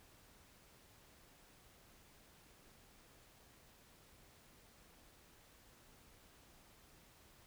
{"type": "silence", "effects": ["pink hiss -65 dBFS RMS until 7.46 s"]}